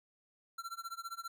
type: tone with tremolo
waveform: square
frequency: 1359 Hz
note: F6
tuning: 48 cents flat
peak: -39 dBFS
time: 0.58-1.28 s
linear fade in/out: 5 ms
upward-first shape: sine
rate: 15 Hz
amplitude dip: 95%
effects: none